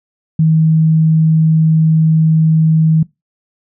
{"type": "tone", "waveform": "sine", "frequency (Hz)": 159.2, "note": "D#3", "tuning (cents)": 40, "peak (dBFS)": -7, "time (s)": [0.39, 3.03], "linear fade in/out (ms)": 5, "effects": ["noise-tail reverb RT60 0.2 s tail -22 dB re dry"]}